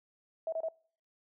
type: tone bursts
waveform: sine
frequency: 648 Hz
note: E5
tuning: 30 cents flat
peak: -31 dBFS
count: 3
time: 0.47-0.686 s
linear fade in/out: 2 ms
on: 54 ms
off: 27 ms
effects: noise-tail reverb RT60 0.5 s tail -24 dB re dry